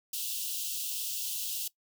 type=high-pass noise; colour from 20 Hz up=white; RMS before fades=-35 dBFS; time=0.13-1.68 s; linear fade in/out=5 ms; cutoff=2700 Hz; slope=96 dB/octave; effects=noise-tail reverb RT60 0.1 s tail -20 dB re dry